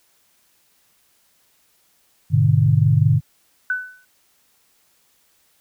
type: chord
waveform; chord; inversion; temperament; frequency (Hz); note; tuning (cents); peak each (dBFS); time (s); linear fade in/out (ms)
sine; G# diminished; none; just; 103.83 / 124.59 / 149.51; G#2 / B2 / D3; 0 / +16 / +31; -17 / -17 / -16; 2.3-3.21; 50
type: tone with exponential decay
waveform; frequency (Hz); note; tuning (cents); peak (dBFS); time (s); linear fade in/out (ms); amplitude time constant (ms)
sine; 1500; F#6; +23; -16; 3.7-4.05; 2; 76
effects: white hiss -61 dBFS RMS until 5.6 s